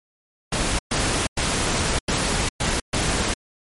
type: noise bursts at uneven times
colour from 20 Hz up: pink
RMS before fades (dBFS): -22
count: 6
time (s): 0.52-0.79 / 0.91-1.27 / 1.37-1.99 / 2.08-2.49 / 2.6-2.8 / 2.93-3.34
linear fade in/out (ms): 5
effects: MP3 48 kbps